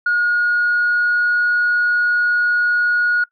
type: tone with pitch glide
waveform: sine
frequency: 1439 to 1447.3 Hz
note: F#6 to F#6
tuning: -49 to -39 cents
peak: -12 dBFS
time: 0.06-3.24 s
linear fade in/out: 5 ms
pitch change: +10 cents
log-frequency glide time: 0.32-1.48 s
effects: noise-tail reverb RT60 0.1 s tail -22 dB re dry + tanh soft clip ceiling -10 dBFS